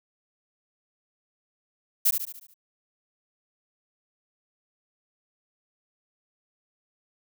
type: noise with echo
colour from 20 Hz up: violet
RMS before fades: -20 dBFS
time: 2.05-2.11 s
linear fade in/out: 10 ms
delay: 72 ms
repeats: 6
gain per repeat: -6 dB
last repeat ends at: 2.542 s
effects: none